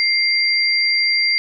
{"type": "tone pair together", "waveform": "sine", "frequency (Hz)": [2106, 4728], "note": ["C7", "D8"], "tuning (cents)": [11, 11], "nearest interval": "octave + major second", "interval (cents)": 1400, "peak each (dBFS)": -17, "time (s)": [0, 1.38], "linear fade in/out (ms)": 0, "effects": []}